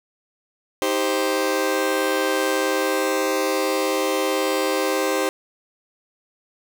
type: chord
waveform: sawtooth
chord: C minor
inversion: first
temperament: just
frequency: 314 / 392.4 / 523.3 Hz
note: Eb4 / G4 / C5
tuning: +16 / +2 / 0 cents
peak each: -22 / -20 / -19 dBFS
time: 0.82-5.29 s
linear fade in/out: 0 ms
effects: none